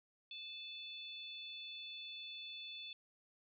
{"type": "harmonic tone", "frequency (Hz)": 873, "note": "A5", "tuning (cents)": -14, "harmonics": [3, 4, 5], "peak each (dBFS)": [-52, -48, -56], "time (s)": [0.31, 2.93], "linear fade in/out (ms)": 2, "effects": []}